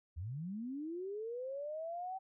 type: linear sweep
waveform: sine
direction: up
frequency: 73.1 to 772 Hz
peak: -39 dBFS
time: 0.16-2.19 s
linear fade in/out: 20 ms
effects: none